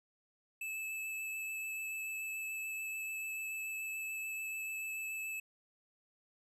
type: tone with vibrato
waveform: square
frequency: 2615 Hz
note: E7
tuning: 15 cents flat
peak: -39 dBFS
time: 0.61-5.4 s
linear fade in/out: 5 ms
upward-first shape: sine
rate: 6.9 Hz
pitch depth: 10 cents each way
effects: none